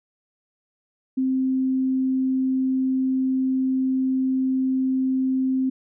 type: tone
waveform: sine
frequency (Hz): 261.6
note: C4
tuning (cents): 0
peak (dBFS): -19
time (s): 1.17-5.7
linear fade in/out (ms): 10
effects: none